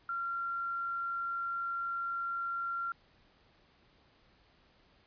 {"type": "tone", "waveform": "sine", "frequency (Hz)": 1376, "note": "F6", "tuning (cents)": -26, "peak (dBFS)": -33, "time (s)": [0.09, 2.92], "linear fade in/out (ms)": 2, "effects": ["pink hiss -66 dBFS RMS until 5.06 s", "resampled to 11025 Hz"]}